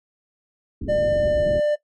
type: low-pass noise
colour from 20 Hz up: pink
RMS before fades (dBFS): -29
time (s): 0.81-1.6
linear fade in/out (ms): 5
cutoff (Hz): 410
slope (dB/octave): 96
type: tone with pitch glide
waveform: triangle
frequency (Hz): 599 to 594.5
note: D5 to D5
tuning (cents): +34 to +21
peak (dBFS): -15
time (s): 0.88-1.76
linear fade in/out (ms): 20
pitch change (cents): -13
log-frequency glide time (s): 1.13-1.65
effects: noise-tail reverb RT60 0.1 s tail -17 dB re dry + MP3 48 kbps